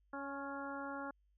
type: harmonic tone with a mistuned harmonic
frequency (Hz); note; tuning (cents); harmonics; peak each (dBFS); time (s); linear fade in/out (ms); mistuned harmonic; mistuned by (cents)
278.6; C#4; +9; 1 / 2 / 3 / 4 / 5 / 6; -46 / -48 / -48 / -49 / -47 / -55; 0.13-1.11; 5; 4; -25
effects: added 50 Hz sine -70 dBFS peak until 1.37 s